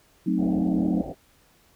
sine chord, F# diminished seventh, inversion none, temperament equal, 185 / 220 / 261.6 / 311.1 Hz, F#3 / A3 / C4 / Eb4, 0 / 0 / 0 / 0 cents, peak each -25 / -28 / -27 / -26 dBFS, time 0.26-1.02 s, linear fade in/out 10 ms
white low-pass noise, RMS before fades -35 dBFS, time 0.37-1.15 s, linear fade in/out 50 ms, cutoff 780 Hz, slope 96 dB/octave
effects pink hiss -60 dBFS RMS until 1.75 s

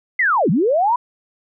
sine linear two-way sweep, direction down then up, 2093 to 141.9 to 1005 Hz, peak -13 dBFS, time 0.19-0.96 s, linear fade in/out 5 ms, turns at 0.5 s, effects none

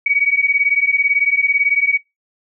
sine beating tone pair, 2250 / 2268 Hz, C#7 / C#7, +25 / +39 cents, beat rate 18 Hz, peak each -16 dBFS, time 0.06-1.98 s, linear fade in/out 5 ms, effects noise-tail reverb RT60 0.2 s tail -20 dB re dry

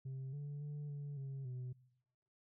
sine tone with pitch steps, 132.8 / 144.5 / 146.9 / 143.8 / 135.9 / 126.2 Hz, C3 / D3 / D3 / D3 / C#3 / B2, +26 / -28 / +1 / -36 / -34 / +38 cents, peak -39 dBFS, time 0.05-1.73 s, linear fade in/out 10 ms, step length 280 ms, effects noise-tail reverb RT60 0.9 s tail -24 dB re dry + tanh soft clip ceiling -41 dBFS

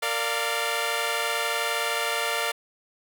10% pulse chord, Bb major, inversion none, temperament equal with one note detuned, 459.2 / 587.3 / 698.5 Hz, Bb4 / D5 / F5, -26 / 0 / 0 cents, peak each -21 dBFS, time 0.02-2.52 s, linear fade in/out 10 ms, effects none

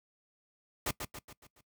pink noise with echo, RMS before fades -32 dBFS, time 0.86-0.91 s, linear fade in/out 5 ms, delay 140 ms, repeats 5, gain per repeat -6 dB, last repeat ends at 1.61 s, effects noise-tail reverb RT60 0.1 s tail -20 dB re dry + high-pass 60 Hz 12 dB/octave

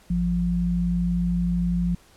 sine tone pair together, 54.14 / 175 Hz, A1 / F3, -27 / +4 cents, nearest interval octave + minor sixth, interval 2031 cents, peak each -27 / -21 dBFS, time 0.1-1.95 s, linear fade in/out 5 ms, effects pink hiss -55 dBFS RMS until 2.16 s + low-pass 12000 Hz 12 dB/octave

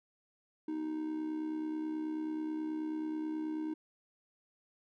triangle tone with amplitude modulation, 311.1 Hz, D#4, in tune, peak -30 dBFS, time 0.68-3.74 s, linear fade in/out 5 ms, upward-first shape sine, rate 69.3 Hz, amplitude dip 55%, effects none

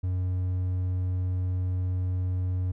triangle tone, 91.5 Hz, F#2, 19 cents flat, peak -23 dBFS, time 0.03-2.72 s, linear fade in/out 10 ms, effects none

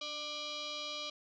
sine tone with frequency modulation, 293.7 Hz, D4, in tune, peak -38 dBFS, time 0.01-1.1 s, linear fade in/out 5 ms, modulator 893 Hz, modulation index 5.2, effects none

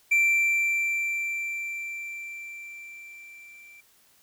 triangle tone with level ramp, 2349 Hz, D7, in tune, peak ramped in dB -16 to -46 dBFS, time 0.11-3.81 s, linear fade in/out 10 ms, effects white hiss -61 dBFS RMS until 4.22 s

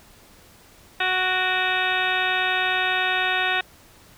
harmonic tone with a mistuned harmonic, 370 Hz, F#4, in tune, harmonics 1 / 2 / 3 / 4 / 5 / 6 / 7 / 8 / 9 / 10, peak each -34 / -27 / -32 / -26 / -26 / -33 / -28 / -34 / -36 / -30 dBFS, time 1-3.61 s, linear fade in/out 5 ms, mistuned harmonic 6, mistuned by +81 cents, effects pink hiss -51 dBFS RMS until 4.17 s

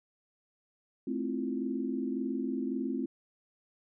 sine chord, F major seventh, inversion first, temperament just, 218.3 / 261.9 / 327.4 / 349.2 Hz, A3 / C4 / E4 / F4, -13 / +2 / -12 / 0 cents, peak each -37 / -33 / -39 / -39 dBFS, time 1.07-3.06 s, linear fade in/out 5 ms, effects none

